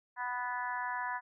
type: harmonic tone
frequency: 246.9 Hz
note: B3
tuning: in tune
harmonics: 3 / 4 / 5 / 6 / 7 / 8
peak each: -43 / -36 / -49 / -43 / -40 / -49 dBFS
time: 0.16-1.21 s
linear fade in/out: 50 ms
effects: none